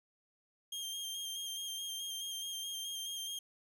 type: tone with vibrato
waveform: sawtooth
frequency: 3200 Hz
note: G7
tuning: 35 cents sharp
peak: -36 dBFS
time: 0.72-3.39 s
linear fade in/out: 5 ms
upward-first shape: square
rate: 4.7 Hz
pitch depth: 20 cents each way
effects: none